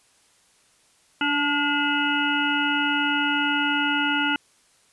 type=harmonic tone with a mistuned harmonic; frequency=290.5 Hz; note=D4; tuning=19 cents flat; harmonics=1 / 3 / 5 / 7 / 9 / 10; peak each=-26 / -28 / -24 / -33 / -30 / -28 dBFS; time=1.21-4.36 s; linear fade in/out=2 ms; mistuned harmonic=5; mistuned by=-28 cents; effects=white hiss -60 dBFS RMS until 4.92 s + resampled to 24000 Hz